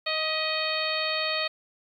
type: harmonic tone with a mistuned harmonic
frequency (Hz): 625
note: D#5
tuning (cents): +8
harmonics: 1 / 2 / 3 / 4 / 5 / 6 / 7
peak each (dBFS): -32 / -34 / -34 / -32 / -36 / -34 / -32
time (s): 0.06-1.48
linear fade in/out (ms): 10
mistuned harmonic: 3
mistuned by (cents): +32
effects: 10-bit